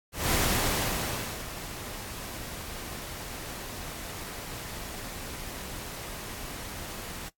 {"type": "noise with ADSR envelope", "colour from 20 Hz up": "pink", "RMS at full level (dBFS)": -25, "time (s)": [0.12, 7.29], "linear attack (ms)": 200, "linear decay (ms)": 1100, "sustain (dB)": -14, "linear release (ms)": 8, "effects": ["noise-tail reverb RT60 0.1 s tail -17 dB re dry", "AAC 64 kbps"]}